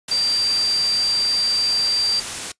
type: tone in noise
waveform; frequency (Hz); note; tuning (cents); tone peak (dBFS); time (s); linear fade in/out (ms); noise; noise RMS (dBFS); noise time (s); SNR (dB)
sine; 4706; D8; +3; -17; 0.11-2.2; 5; white; -28; 0.08-2.52; +8
effects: noise-tail reverb RT60 0.1 s tail -21 dB re dry + resampled to 22050 Hz